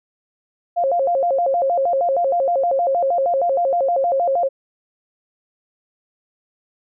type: tone with vibrato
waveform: sine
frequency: 614 Hz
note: D#5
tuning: 23 cents flat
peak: -15 dBFS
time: 0.76-4.49 s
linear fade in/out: 20 ms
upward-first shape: square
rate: 6.4 Hz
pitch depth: 220 cents each way
effects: none